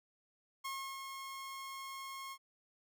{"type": "tone with ADSR envelope", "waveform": "sawtooth", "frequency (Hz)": 1081, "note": "C#6", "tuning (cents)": -44, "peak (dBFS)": -35, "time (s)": [0.64, 2.38], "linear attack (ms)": 14, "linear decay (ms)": 320, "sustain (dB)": -5, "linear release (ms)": 61, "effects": []}